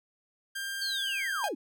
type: tone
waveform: sawtooth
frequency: 1593 Hz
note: G6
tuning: 27 cents sharp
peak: -30 dBFS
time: 0.55-1.49 s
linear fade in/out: 10 ms
type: linear sweep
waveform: sine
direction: down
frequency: 4610 to 227.8 Hz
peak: -31 dBFS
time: 0.81-1.55 s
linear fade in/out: 10 ms
type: tone with exponential decay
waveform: 45% pulse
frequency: 830.6 Hz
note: G#5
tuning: in tune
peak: -27 dBFS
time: 1.44-1.55 s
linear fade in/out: 1 ms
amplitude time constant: 23 ms
effects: none